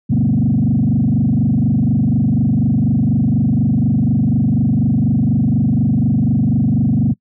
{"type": "tone with frequency modulation", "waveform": "sine", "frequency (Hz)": 180.8, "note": "F#3", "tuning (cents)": -40, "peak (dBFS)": -10, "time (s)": [0.09, 7.14], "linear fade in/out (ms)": 20, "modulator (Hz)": 24.1, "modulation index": 3.1, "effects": ["noise-tail reverb RT60 0.1 s tail -25 dB re dry", "tanh soft clip ceiling -7 dBFS"]}